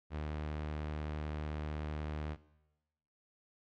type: tone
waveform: sawtooth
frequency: 75.9 Hz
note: D#2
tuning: 42 cents flat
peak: -33 dBFS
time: 0.1-2.37 s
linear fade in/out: 50 ms
effects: noise-tail reverb RT60 1.0 s tail -19 dB re dry + low-pass 3000 Hz 12 dB/octave